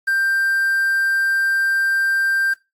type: tone with quantisation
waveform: triangle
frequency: 1575 Hz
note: G6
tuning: 8 cents sharp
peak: -14 dBFS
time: 0.07-2.54 s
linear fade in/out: 10 ms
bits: 7
effects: noise-tail reverb RT60 0.2 s tail -17 dB re dry + AAC 64 kbps